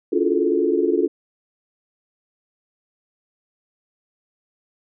sine tone cluster, 283.6 / 338.6 / 358.1 / 428.1 / 448.7 Hz, C#4 / E4 / F4 / A4 / A4, +40 / +46 / +43 / -47 / +34 cents, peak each -24 / -22 / -21 / -22 / -27 dBFS, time 0.12-1.08 s, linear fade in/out 10 ms, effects none

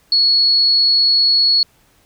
sine tone, 4365 Hz, C#8, 28 cents flat, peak -10 dBFS, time 0.12-1.63 s, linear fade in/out 2 ms, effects pink hiss -55 dBFS RMS until 2.05 s

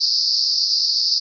pink band-pass noise, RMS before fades -19 dBFS, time 0-1.2 s, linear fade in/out 20 ms, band 4500 to 5200 Hz, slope 96 dB/octave, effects none

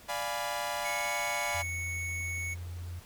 sawtooth chord, D diminished seventh, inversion none, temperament equal, 587.3 / 698.5 / 830.6 / 987.8 Hz, D5 / F5 / Ab5 / Cb6, 0 / 0 / 0 / 0 cents, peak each -34 dBFS, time 0.08-1.63 s, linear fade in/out 20 ms
square tone with pitch glide, 2200 to 2215 Hz, C#7 to C#7, -14 to -2 cents, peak -35 dBFS, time 0.84-2.55 s, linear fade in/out 20 ms, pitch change +12 cents, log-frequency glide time 0.98-1.13 s
sine tone, 87.31 Hz, F2, in tune, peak -37 dBFS, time 1.54-3 s, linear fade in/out 10 ms
effects pink hiss -54 dBFS RMS until 3.05 s

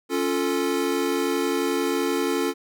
square chord, Db augmented, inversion none, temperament equal, 277.2 / 349.2 / 440 Hz, Db4 / F4 / A4, 0 / 0 / 0 cents, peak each -27 dBFS, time 0.09-2.54 s, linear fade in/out 50 ms, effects none

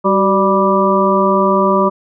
harmonic tone with a mistuned harmonic, 196 Hz, G3, in tune, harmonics 1 / 2 / 3 / 5 / 6, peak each -16 / -16 / -16 / -16 / -16 dBFS, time 0.04-1.9 s, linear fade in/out 20 ms, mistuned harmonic 2, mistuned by -62 cents, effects none

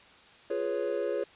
triangle chord, C# dominant seventh, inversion first, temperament equal with one note detuned, 349.2 / 416.5 / 493.9 / 554.4 Hz, E#4 / G#4 / B4 / C#5, 0 / +5 / 0 / 0 cents, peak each -34 / -31 / -33 / -31 dBFS, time 0.5-1.24 s, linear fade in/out 5 ms, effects white hiss -55 dBFS RMS until 1.35 s + resampled to 8000 Hz

